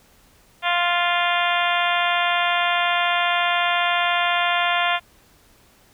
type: harmonic tone with a mistuned harmonic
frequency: 349.2 Hz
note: F4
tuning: in tune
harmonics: 2 / 3 / 4 / 5 / 6 / 7 / 8 / 9 / 10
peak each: -23 / -25 / -26 / -27 / -28 / -28 / -29 / -30 / -30 dBFS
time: 0.62-5 s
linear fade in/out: 50 ms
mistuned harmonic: 9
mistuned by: +16 cents
effects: pink hiss -55 dBFS RMS until 5.93 s